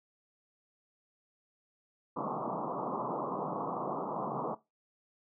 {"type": "band-pass noise", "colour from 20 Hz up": "white", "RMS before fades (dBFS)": -36, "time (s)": [2.16, 4.55], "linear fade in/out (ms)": 10, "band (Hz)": [130, 1200], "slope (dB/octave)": 96, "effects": ["noise-tail reverb RT60 0.2 s tail -17 dB re dry"]}